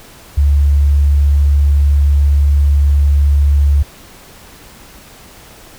sine tone, 71.5 Hz, D2, 46 cents flat, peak -7 dBFS, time 0.37-3.83 s, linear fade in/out 10 ms, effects pink hiss -39 dBFS RMS until 5.78 s

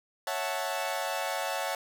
sawtooth chord, F# minor seventh, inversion second, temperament equal, 554.4 / 659.3 / 740 / 880 Hz, C#5 / E5 / F#5 / A5, 0 / 0 / 0 / 0 cents, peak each -32 dBFS, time 0.27-1.75 s, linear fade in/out 2 ms, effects none

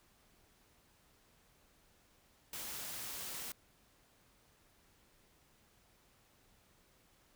white noise, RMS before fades -44 dBFS, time 2.53-3.52 s, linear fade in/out 2 ms, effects pink hiss -69 dBFS RMS until 7.35 s

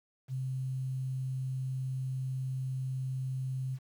sine tone with quantisation, 130.81 Hz, C3, in tune, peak -32 dBFS, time 0.28-3.79 s, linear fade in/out 50 ms, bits 10, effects none

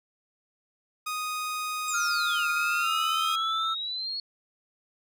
sawtooth tone, 1244.5 Hz, D#6, in tune, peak -26 dBFS, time 1.06-3.36 s, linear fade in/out 10 ms
sine exponential two-way sweep, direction down then up, 7670 to 2448 to 4378 Hz, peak -30 dBFS, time 1.88-4.2 s, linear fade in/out 2 ms, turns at 2.49 s
triangle tone with pitch glide, 1400 to 1321.4 Hz, F6 to E6, +4 to +4 cents, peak -25 dBFS, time 1.93-3.75 s, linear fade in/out 20 ms, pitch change -100 cents, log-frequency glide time 2.8-2.9 s
effects none

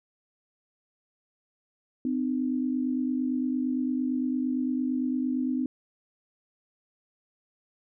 sine tone pair together, 255 / 303.8 Hz, C4 / D#4, -44 / -41 cents, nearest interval minor third, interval 303 cents, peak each -26 / -31 dBFS, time 2.05-5.66 s, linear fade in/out 2 ms, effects none

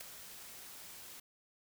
white noise with ADSR envelope, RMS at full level -42 dBFS, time 0-1.2 s, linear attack 9 ms, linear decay 6 ms, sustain -9 dB, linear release 6 ms, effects none

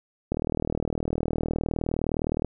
click train, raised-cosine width 2 ms, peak -13 dBFS, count 85, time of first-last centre 0.32-2.447 s, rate 39.5 Hz, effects none

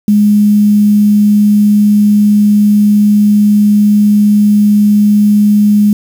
sine tone with quantisation, 207.7 Hz, G#3, in tune, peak -4 dBFS, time 0.08-5.93 s, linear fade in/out 2 ms, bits 5, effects none

